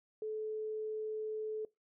sine tone, 432.8 Hz, A4, 29 cents flat, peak -36 dBFS, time 0.22-1.65 s, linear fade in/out 2 ms, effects noise-tail reverb RT60 0.2 s tail -22 dB re dry

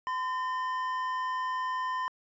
triangle tone pair together, 1020.2 / 1815 Hz, C6 / A#6, -44 / -47 cents, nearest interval minor seventh, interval 997 cents, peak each -28 / -37 dBFS, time 0.07-2.08 s, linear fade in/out 0 ms, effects resampled to 16000 Hz

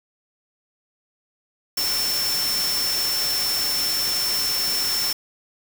sine tone in noise, 5380 Hz, E8, 34 cents sharp, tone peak -22 dBFS, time 1.77-5.13 s, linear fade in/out 5 ms, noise white, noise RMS -27 dBFS, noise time 1.77-5.13 s, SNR +2 dB, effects none

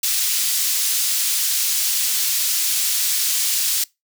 pink high-pass noise, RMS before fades -20 dBFS, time 0.03-3.84 s, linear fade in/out 5 ms, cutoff 4600 Hz, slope 12 dB/octave, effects noise-tail reverb RT60 0.2 s tail -23 dB re dry

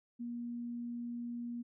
sine tone, 238.3 Hz, A#3, 38 cents sharp, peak -38 dBFS, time 0.19-1.63 s, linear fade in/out 20 ms, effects none

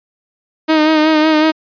sawtooth tone with vibrato, 311.1 Hz, D#4, in tune, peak -5 dBFS, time 0.68-1.52 s, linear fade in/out 20 ms, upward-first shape sine, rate 5.4 Hz, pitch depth 35 cents each way, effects resampled to 11025 Hz

